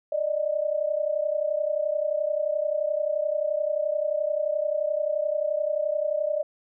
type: tone pair together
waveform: sine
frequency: 587.3 / 618.8 Hz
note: D5 / D#5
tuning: 0 / -10 cents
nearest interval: minor second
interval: 90 cents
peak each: -26 dBFS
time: 0.12-6.43 s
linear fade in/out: 5 ms
effects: none